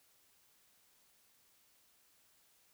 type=silence; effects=white hiss -70 dBFS RMS until 2.73 s